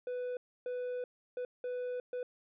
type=tone bursts at uneven times; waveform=triangle; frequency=496.3 Hz; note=B4; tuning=8 cents sharp; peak=-33 dBFS; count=5; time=0.07-0.37 / 0.66-1.04 / 1.37-1.45 / 1.64-2 / 2.13-2.23 s; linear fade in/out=2 ms; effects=resampled to 8000 Hz